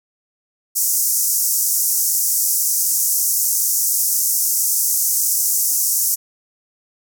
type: band-pass noise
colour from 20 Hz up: white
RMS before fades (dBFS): -18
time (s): 0.75-6.16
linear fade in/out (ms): 20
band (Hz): 5600 to 16000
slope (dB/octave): 48
effects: none